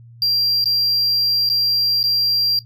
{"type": "tone with dropouts", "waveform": "triangle", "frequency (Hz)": 4745, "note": "D8", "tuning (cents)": 17, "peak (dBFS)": -14, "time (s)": [0.22, 2.59], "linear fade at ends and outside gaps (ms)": 1, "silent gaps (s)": [[0.642, 0.657], [1.491, 1.499], [2.03, 2.039]], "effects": ["noise-tail reverb RT60 0.1 s tail -17 dB re dry", "added 117 Hz sine -40 dBFS peak until 2.65 s"]}